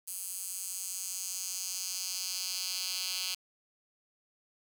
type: tone with high-pass filter sweep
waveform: 10% pulse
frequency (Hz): 185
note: F#3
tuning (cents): 0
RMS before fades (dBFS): -37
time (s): 0.07-3.35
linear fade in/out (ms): 10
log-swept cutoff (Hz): 9300 to 3800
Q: 1.9
effects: 9-bit